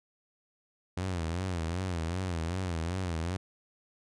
sawtooth tone with vibrato, 87.31 Hz, F2, in tune, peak -27 dBFS, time 0.97-3.37 s, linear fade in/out 5 ms, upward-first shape sine, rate 2.6 Hz, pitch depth 140 cents each way, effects resampled to 22050 Hz

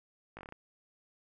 slowing click train, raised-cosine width 0.5 ms, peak -30 dBFS, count 7, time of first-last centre 0.37-0.524 s, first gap 18 ms, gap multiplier 1.14, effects none

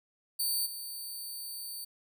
10% pulse tone with level steps, 4566 Hz, D8, 50 cents flat, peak -22 / -32 dBFS, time 0.39-1.85 s, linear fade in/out 10 ms, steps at 0.65 s, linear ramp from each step 20 ms, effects none

